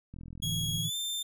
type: click train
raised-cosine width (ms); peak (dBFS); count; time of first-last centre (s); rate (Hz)
5; -32; 28; 0.14-0.78; 42.2
type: chord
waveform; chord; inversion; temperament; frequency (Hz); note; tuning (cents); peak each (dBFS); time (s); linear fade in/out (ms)
sine; A suspended fourth; none; just; 110 / 146.67 / 165; A2 / D3 / E3; 0 / -2 / +2; -37 / -37 / -36; 0.42-0.9; 20
type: tone with pitch glide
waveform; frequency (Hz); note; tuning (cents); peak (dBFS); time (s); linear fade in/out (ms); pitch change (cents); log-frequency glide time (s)
sawtooth; 3319 to 3578; G#7 to A7; -2 to +28; -29; 0.42-1.23; 10; +130; 0.82-0.95
effects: none